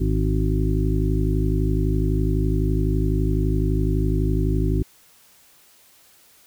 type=harmonic tone with a mistuned harmonic; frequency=51.91 Hz; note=G#1; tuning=in tune; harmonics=1 / 2 / 3 / 5 / 6 / 7; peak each=-21 / -24 / -26 / -28 / -29 / -29 dBFS; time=0-4.83 s; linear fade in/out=10 ms; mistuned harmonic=7; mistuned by=+38 cents; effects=white hiss -54 dBFS RMS until 6.46 s